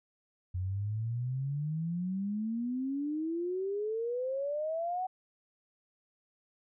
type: exponential sweep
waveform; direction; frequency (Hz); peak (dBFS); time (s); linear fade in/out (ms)
sine; up; 89 to 756; -31; 0.54-5.07; 10
effects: none